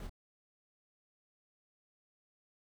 brown noise with echo, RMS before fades -44 dBFS, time 0-0.07 s, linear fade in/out 2 ms, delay 25 ms, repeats 1, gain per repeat -4 dB, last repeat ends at 0.095 s, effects none

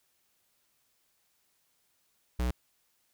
square tone, 61.4 Hz, B1, 9 cents flat, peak -28 dBFS, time 2.39-2.51 s, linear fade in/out 5 ms, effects white hiss -73 dBFS RMS until 3.13 s

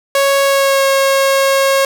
sawtooth tone with pitch glide, 553 to 544.4 Hz, C#5 to C#5, -4 to -31 cents, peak -6 dBFS, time 0.15-1.85 s, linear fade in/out 2 ms, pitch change -27 cents, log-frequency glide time 0.43-0.85 s, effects none

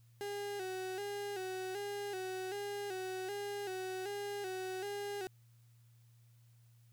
35% pulse tone with vibrato, 390 Hz, G4, 9 cents flat, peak -37 dBFS, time 0.21-5.27 s, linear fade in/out 0 ms, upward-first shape square, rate 1.3 Hz, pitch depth 72 cents each way, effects added 117 Hz sine -61 dBFS peak until 6.92 s + white hiss -75 dBFS RMS until 6.92 s

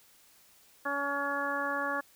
harmonic tone, 282.2 Hz, C#4, 31 cents sharp, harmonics 1 / 2 / 3 / 4 / 5 / 6, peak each -40 / -37 / -39 / -35 / -37 / -35 dBFS, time 0.85-2.01 s, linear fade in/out 10 ms, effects white hiss -61 dBFS RMS until 2.15 s

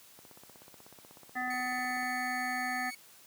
click train, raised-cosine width 1 ms, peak -39 dBFS, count 31, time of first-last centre 0.19-2.03 s, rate 16.3 Hz
harmonic tone, 251.6 Hz, B3, 32 cents sharp, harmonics 1 / 3 / 5 / 7 / 8, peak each -41 / -36 / -42 / -36 / -41 dBFS, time 1.35-2.91 s, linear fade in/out 20 ms
sawtooth tone, 2224 Hz, C#7, 5 cents sharp, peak -38 dBFS, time 1.5-2.95 s, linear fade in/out 5 ms
effects white hiss -57 dBFS RMS until 3.26 s + high-pass 100 Hz 12 dB/octave

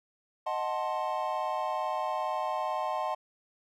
triangle chord, D# diminished seventh, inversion none, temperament equal with one note detuned, 622.3 / 740 / 880 / 1052 Hz, D#5 / F#5 / A5 / C6, 0 / 0 / 0 / +9 cents, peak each -33 dBFS, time 0.46-3.15 s, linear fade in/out 10 ms, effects none

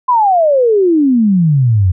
sine exponential sweep, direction down, 1032 to 87 Hz, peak -7 dBFS, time 0.08-1.92 s, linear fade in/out 10 ms, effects none

